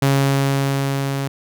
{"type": "tone with level ramp", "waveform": "sawtooth", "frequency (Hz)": 137.7, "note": "C#3", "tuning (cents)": -11, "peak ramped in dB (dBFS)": [-9, -17], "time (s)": [0.02, 1.28], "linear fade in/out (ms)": 5, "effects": []}